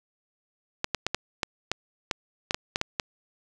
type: clicks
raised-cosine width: 0.2 ms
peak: -8 dBFS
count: 12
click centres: 0.844 / 0.947 / 1.066 / 1.146 / 1.432 / 1.716 / 2.112 / 2.509 / 2.545 / 2.759 / 2.814 / 2.998 s
effects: none